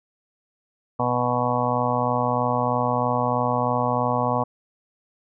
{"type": "harmonic tone", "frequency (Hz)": 123.1, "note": "B2", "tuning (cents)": -5, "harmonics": [1, 2, 4, 5, 6, 7, 8, 9], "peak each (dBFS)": [-28, -28, -28, -28, -28, -28, -28, -28], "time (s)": [0.99, 4.44], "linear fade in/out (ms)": 10, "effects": []}